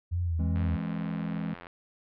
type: tone with vibrato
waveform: sine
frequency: 84.6 Hz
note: E2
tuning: 45 cents sharp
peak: -26 dBFS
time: 0.11-0.77 s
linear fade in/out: 20 ms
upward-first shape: sine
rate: 2.6 Hz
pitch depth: 75 cents each way
type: chord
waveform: triangle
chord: E augmented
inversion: none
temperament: equal with one note detuned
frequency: 164.81 / 207.7 / 267.4 Hz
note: E3 / G#3 / B#3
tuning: 0 / 0 / +38 cents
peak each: -31 / -32 / -37 dBFS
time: 0.39-1.54 s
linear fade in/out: 5 ms
type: click train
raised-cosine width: 0.3 ms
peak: -25 dBFS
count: 97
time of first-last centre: 0.56-1.669 s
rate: 86.6 Hz
effects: low-pass 2000 Hz 12 dB/octave